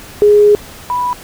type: tone pair in turn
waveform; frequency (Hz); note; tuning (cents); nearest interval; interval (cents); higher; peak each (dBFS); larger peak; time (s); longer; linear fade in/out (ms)
sine; 415.3 / 985.5; G#4 / B5; 0 / -4; octave + minor third; 1496; second; -4 / -13; first; 0.22-0.55 / 0.9-1.13; first; 0
effects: pink hiss -34 dBFS RMS until 1.23 s